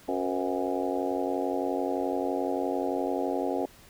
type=harmonic tone with a mistuned harmonic; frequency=91.6 Hz; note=F#2; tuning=17 cents flat; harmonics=3 / 4 / 5 / 6 / 7 / 8 / 9; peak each=-32 / -33 / -34 / -35 / -35 / -36 / -37 dBFS; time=0.08-3.66 s; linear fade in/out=5 ms; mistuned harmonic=6; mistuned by=-82 cents; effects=pink hiss -54 dBFS RMS until 3.89 s